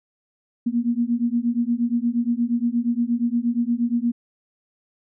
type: beating tone pair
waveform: sine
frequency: 233.1 / 241.6 Hz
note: A#3 / B3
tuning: 0 / -38 cents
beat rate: 8.5 Hz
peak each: -22 dBFS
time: 0.66-4.12 s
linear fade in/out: 10 ms
effects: none